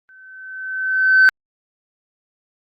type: tone with exponential growth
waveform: sine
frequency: 1531 Hz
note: G6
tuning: 41 cents flat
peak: -4 dBFS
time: 0.09-1.29 s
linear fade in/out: 0 ms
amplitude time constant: 260 ms
effects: tanh soft clip ceiling -5 dBFS + Opus 32 kbps